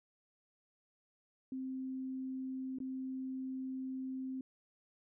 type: tone with dropouts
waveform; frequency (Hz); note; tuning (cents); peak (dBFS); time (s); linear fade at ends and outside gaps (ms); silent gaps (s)
sine; 261.6; C4; 0; -38; 1.52-4.41; 2; 2.786-2.802
effects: none